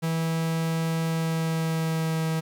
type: tone with pitch glide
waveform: 45% pulse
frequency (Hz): 163.2 to 160.58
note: E3 to E3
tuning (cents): -17 to -45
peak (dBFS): -24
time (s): 0.02-2.41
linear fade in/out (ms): 20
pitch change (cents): -28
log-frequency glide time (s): 1.06-2.26
effects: 10-bit